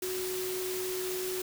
sine tone in noise, 370 Hz, F#4, in tune, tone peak -33 dBFS, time 0.02-1.42 s, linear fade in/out 5 ms, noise white, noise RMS -38 dBFS, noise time 0.02-1.42 s, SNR +2 dB, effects none

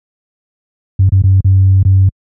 sine tone with dropouts, 95.6 Hz, G2, 43 cents flat, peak -3 dBFS, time 0.99-2.09 s, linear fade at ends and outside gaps 5 ms, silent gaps 1.092-1.12 / 1.22-1.237 / 1.406-1.445 / 1.829-1.85 s, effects tanh soft clip ceiling 0 dBFS + high-pass 60 Hz 12 dB/octave

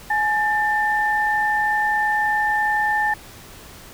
sine tone pair together, 843 / 1786.3 Hz, G#5 / A6, +26 / +26 cents, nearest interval octave + minor second, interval 1300 cents, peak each -20 dBFS, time 0.1-3.14 s, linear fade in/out 5 ms, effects pink hiss -42 dBFS RMS until 3.93 s

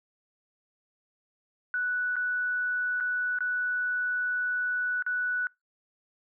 sine tone with dropouts, 1480 Hz, F#6, in tune, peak -26 dBFS, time 1.74-5.47 s, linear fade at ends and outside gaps 1 ms, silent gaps 2.157-2.165 / 3.002-3.007 / 3.387-3.406 / 5.024-5.064 s, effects noise-tail reverb RT60 0.2 s tail -25 dB re dry

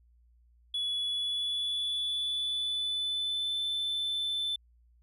sine tone with pitch glide, 3400 to 3526 Hz, G#7 to A7, +40 to +3 cents, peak -27 dBFS, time 0.74-4.56 s, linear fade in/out 5 ms, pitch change +63 cents, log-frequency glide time 0.99-3.59 s, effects tanh soft clip ceiling -28 dBFS + added 59 Hz sine -60 dBFS peak until 5.02 s

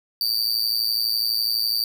45% pulse tone with amplitude modulation, 4624 Hz, D8, 28 cents flat, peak -16 dBFS, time 0.21-1.84 s, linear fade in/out 2 ms, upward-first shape sine, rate 112 Hz, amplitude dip 85%, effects none

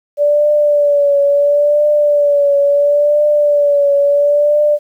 sine tone with vibrato, 580 Hz, D5, 22 cents flat, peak -8 dBFS, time 0.17-4.79 s, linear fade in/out 50 ms, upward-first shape triangle, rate 0.73 Hz, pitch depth 48 cents each way, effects 8-bit

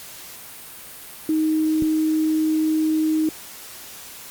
sine tone, 313.2 Hz, D#4, 11 cents sharp, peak -17 dBFS, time 1.29-3.29 s, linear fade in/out 2 ms
click, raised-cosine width 3 ms, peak -15 dBFS, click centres 1.823 s
effects white hiss -39 dBFS RMS until 4.3 s + Opus 48 kbps

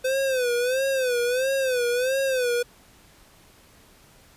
square tone with vibrato, 510 Hz, C5, 44 cents flat, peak -22 dBFS, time 0.04-2.63 s, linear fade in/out 10 ms, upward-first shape sine, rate 1.5 Hz, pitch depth 110 cents each way, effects pink hiss -54 dBFS RMS until 4.36 s + resampled to 32000 Hz

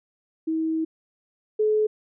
sine tone pair in turn, 320.4 / 428.5 Hz, E4 / A4, -49 / -46 cents, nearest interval perfect fourth, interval 503 cents, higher second, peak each -22 / -18 dBFS, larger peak second, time 0.47-0.85 / 1.59-1.87 s, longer first, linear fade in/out 10 ms, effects none

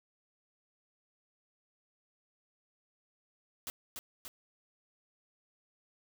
white noise with echo, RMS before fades -40 dBFS, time 3.67-3.7 s, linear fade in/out 0 ms, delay 290 ms, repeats 2, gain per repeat -3 dB, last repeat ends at 4.28 s, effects none

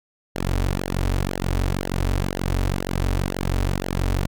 sawtooth tone with flanger, 46.25 Hz, F#1, in tune, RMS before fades -23 dBFS, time 0.35-4.27 s, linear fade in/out 10 ms, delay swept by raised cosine 0.8 to 5.9 ms, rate 2 Hz, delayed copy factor -0.9, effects none

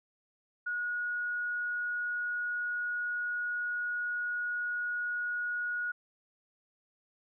sine tone, 1451 Hz, F#6, 34 cents flat, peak -31 dBFS, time 0.66-5.92 s, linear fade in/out 10 ms, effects none

